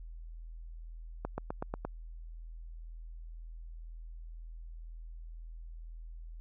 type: accelerating click train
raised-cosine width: 1 ms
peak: -21 dBFS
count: 6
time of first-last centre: 1.25-1.85 s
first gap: 130 ms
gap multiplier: 0.96
effects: added 41 Hz sine -43 dBFS peak until 6.4 s